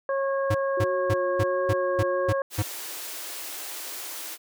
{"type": "harmonic tone", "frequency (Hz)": 546, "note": "C#5", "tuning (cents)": -26, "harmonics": [1, 2, 3], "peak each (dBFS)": [-24, -31, -35], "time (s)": [0.09, 2.42], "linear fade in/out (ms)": 2}
{"type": "tone bursts", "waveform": "square", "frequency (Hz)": 103.83, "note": "G#2", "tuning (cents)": 0, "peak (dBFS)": -22, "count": 8, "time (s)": [0.5, 2.626], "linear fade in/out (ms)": 10, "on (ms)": 47, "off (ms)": 250}
{"type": "tone with vibrato", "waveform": "sine", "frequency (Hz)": 363, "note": "F#4", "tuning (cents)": -33, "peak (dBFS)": -30, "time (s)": [0.77, 2.3], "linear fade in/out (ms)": 5, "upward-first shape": "triangle", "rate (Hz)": 1.4, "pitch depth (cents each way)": 37}
{"type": "high-pass noise", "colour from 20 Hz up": "white", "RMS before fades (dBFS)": -36, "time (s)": [2.5, 4.38], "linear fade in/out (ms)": 50, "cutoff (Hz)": 280, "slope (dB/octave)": 96}
{"effects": []}